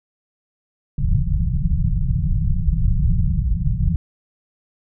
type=low-pass noise; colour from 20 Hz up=pink; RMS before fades=-18 dBFS; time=0.98-3.96 s; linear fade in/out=2 ms; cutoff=180 Hz; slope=96 dB/octave; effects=none